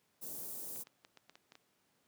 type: band-stop noise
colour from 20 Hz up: white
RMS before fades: -44 dBFS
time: 0.21-0.84 s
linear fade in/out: 20 ms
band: 510 to 9400 Hz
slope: 12 dB/octave
type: clicks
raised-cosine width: 0.2 ms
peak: -37 dBFS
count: 8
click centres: 0.76 / 0.871 / 1.049 / 1.173 / 1.296 / 1.355 / 1.521 / 1.554 s
effects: pink hiss -75 dBFS RMS until 2.07 s + high-pass 150 Hz 12 dB/octave